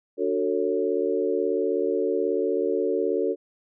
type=chord; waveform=sine; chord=D major seventh; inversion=none; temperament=equal with one note detuned; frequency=293.7 / 370 / 448.7 / 554.4 Hz; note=D4 / F#4 / A4 / C#5; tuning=0 / 0 / +34 / 0 cents; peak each=-30 / -26 / -25 / -30 dBFS; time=0.17-3.36 s; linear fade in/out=50 ms; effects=none